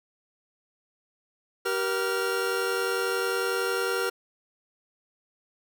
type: tone cluster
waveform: 40% pulse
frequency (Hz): 385.7 / 476.7 / 1390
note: G4 / A#4 / F6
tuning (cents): -28 / +39 / -9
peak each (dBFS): -29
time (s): 1.65-4.1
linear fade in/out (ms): 10
effects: none